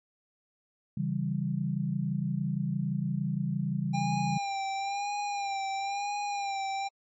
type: chord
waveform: sine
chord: C# diminished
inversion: none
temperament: equal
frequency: 138.59 / 164.81 / 196 Hz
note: C#3 / E3 / G3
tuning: 0 / 0 / 0 cents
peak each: -32 / -32 / -32 dBFS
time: 0.97-4.38 s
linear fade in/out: 5 ms
type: tone with vibrato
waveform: square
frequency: 800 Hz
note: G5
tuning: 35 cents sharp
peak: -31 dBFS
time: 3.93-6.89 s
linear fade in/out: 20 ms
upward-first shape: sine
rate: 1 Hz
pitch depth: 46 cents each way
effects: MP3 32 kbps